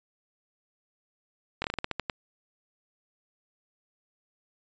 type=slowing click train; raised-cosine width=0.3 ms; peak=-13 dBFS; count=10; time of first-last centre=1.62-2.098 s; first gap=22 ms; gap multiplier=1.21; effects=resampled to 16000 Hz